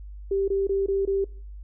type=tone bursts; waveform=sine; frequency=392 Hz; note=G4; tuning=in tune; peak=-21 dBFS; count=5; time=0.31-1.244 s; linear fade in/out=5 ms; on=170 ms; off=21 ms; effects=noise-tail reverb RT60 0.5 s tail -23 dB re dry + added 50 Hz sine -37 dBFS peak until 1.63 s